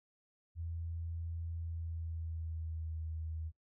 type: tone with pitch glide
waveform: sine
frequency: 83.3 to 80 Hz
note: E2 to D#2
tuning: +19 to +49 cents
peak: -38 dBFS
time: 0.55-3.52 s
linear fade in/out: 50 ms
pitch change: -70 cents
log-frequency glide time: 1.55-2.99 s
effects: noise-tail reverb RT60 0.1 s tail -19 dB re dry